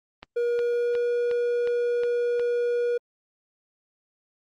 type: click train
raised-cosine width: 0.3 ms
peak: -22 dBFS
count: 7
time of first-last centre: 0.23-2.396 s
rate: 2.77 Hz
type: tone with pitch glide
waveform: triangle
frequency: 477.1 to 480.4 Hz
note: A#4 to B4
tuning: +40 to -48 cents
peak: -20 dBFS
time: 0.36-2.98 s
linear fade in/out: 10 ms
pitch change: +12 cents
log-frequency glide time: 0.5-1.06 s
effects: Opus 32 kbps